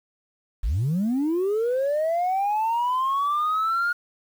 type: linear sweep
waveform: sine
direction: up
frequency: 38.9 to 1431 Hz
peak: -19 dBFS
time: 0.63-3.93 s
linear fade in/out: 10 ms
effects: tanh soft clip ceiling -18 dBFS + 8-bit